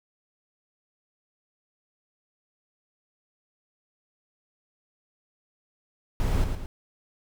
brown noise with echo, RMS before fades -24 dBFS, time 6.2-6.44 s, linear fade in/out 0 ms, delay 110 ms, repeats 2, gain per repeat -6 dB, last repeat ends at 6.66 s, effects none

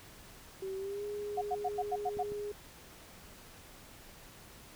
sine tone with pitch glide, 383.5 to 413.4 Hz, G4 to G#4, -38 to -8 cents, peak -36 dBFS, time 0.62-2.52 s, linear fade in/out 5 ms, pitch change +130 cents, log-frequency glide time 0.77-1.04 s
sine tone bursts, 728 Hz, F#5, 28 cents flat, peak -30 dBFS, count 7, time 1.37-2.232 s, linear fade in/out 10 ms, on 46 ms, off 90 ms
clicks, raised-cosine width 3 ms, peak -33 dBFS, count 2, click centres 2.171 / 2.32 s
effects pink hiss -54 dBFS RMS until 4.75 s

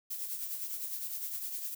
violet noise with tremolo, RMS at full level -36 dBFS, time 0.1-1.75 s, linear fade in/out 10 ms, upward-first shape triangle, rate 9.8 Hz, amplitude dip 55%, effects none

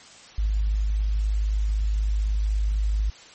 sine tone, 52 Hz, G#1, 3 cents sharp, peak -20 dBFS, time 0.38-3.1 s, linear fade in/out 5 ms, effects white hiss -47 dBFS RMS until 3.34 s + MP3 32 kbps

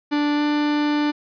45% pulse tone with pitch glide, 293.7 to 295.9 Hz, D4 to D4, 0 to +13 cents, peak -18 dBFS, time 0.11-1.12 s, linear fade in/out 20 ms, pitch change +13 cents, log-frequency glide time 0.35-0.42 s, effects resampled to 11025 Hz + 10-bit

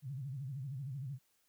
sine tone with vibrato, 134.9 Hz, C#3, 47 cents flat, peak -39 dBFS, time 0.02-1.19 s, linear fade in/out 50 ms, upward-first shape sine, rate 13 Hz, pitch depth 160 cents each way, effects white hiss -75 dBFS RMS until 1.48 s

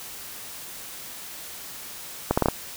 accelerating click train, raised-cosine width 1 ms, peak -5 dBFS, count 5, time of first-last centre 2.31-2.485 s, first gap 65 ms, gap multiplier 0.74, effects white hiss -39 dBFS RMS until 2.76 s

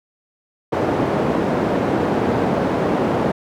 white band-pass noise, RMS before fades -19 dBFS, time 0.72-3.32 s, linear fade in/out 10 ms, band 130 to 560 Hz, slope 12 dB/octave, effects none

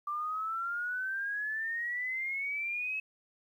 sine exponential sweep, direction up, 1174.7 to 2589 Hz, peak -32 dBFS, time 0.07-3 s, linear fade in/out 5 ms, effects 11-bit

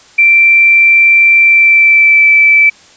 sine tone with pitch glide, 2349 to 2319 Hz, D7 to D7, 0 to -22 cents, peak -3 dBFS, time 0.18-2.7 s, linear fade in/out 10 ms, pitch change -22 cents, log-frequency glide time 1.39-2.28 s, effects white hiss -41 dBFS RMS until 2.96 s + resampled to 16000 Hz

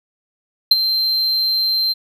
triangle tone with ADSR envelope, 4133 Hz, C8, 22 cents flat, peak -3 dBFS, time 0.71-1.94 s, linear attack 5 ms, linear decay 27 ms, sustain -11 dB, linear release 25 ms, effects none

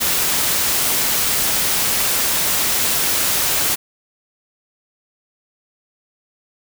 white noise, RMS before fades -18 dBFS, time 0-3.76 s, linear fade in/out 20 ms, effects none

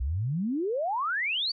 sine exponential sweep, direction up, 58.2 to 4699 Hz, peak -26 dBFS, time 0-1.52 s, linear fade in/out 10 ms, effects none

